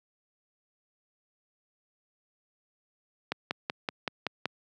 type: click train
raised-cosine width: 0.3 ms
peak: -13 dBFS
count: 7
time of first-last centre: 3.32-4.456 s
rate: 5.28 Hz
effects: high-pass 150 Hz 12 dB/octave